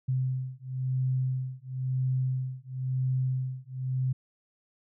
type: beating tone pair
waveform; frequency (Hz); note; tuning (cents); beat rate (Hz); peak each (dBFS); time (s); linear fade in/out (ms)
sine; 129.1 / 130.08; C3 / C3; -23 / -10; 0.98; -30; 0.08-4.13; 10
effects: none